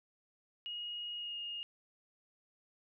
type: tone with pitch glide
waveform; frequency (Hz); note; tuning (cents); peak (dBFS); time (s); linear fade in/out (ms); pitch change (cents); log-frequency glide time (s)
sine; 2880 to 2847; F#7 to F7; -47 to +33; -39; 0.66-1.63; 0; -20; 1.16-1.37
effects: none